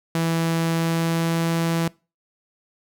sawtooth tone with pitch glide, 165 to 166.15 Hz, E3 to E3, +2 to +14 cents, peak -16 dBFS, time 0.15-1.88 s, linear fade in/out 2 ms, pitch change +12 cents, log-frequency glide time 0.74-1.49 s, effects noise-tail reverb RT60 0.3 s tail -23 dB re dry

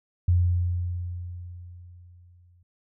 sine tone with exponential decay, 88.2 Hz, F2, 18 cents sharp, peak -16 dBFS, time 0.28-2.63 s, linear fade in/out 5 ms, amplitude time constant 510 ms, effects none

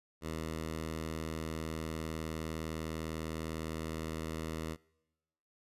10% pulse tone, 79.8 Hz, D#2, 44 cents sharp, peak -29 dBFS, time 0.21-4.77 s, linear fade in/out 50 ms, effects noise-tail reverb RT60 1.0 s tail -24 dB re dry + resampled to 32000 Hz

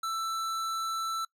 sine tone with hard clipping, 1328 Hz, E6, 12 cents sharp, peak -32 dBFS, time 0.03-1.25 s, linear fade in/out 5 ms, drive 15 dB, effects noise-tail reverb RT60 0.1 s tail -22 dB re dry

